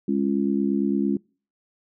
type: harmonic tone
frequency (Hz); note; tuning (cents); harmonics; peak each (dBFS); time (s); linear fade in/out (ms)
68.9; C#2; -10; 3 / 4 / 5; -23 / -24 / -27; 0.08-1.17; 5
effects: noise-tail reverb RT60 0.4 s tail -26 dB re dry